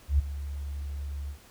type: tone with ADSR envelope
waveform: sine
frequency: 71 Hz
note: C#2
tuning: 42 cents sharp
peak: -17 dBFS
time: 0.08-1.38 s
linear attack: 110 ms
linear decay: 13 ms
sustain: -15 dB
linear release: 91 ms
effects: pink hiss -55 dBFS RMS until 1.5 s